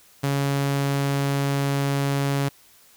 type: tone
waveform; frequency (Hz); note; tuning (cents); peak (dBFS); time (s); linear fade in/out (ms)
sawtooth; 139.7; C#3; +14; -17; 0.23-2.49; 10
effects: white hiss -54 dBFS RMS until 2.96 s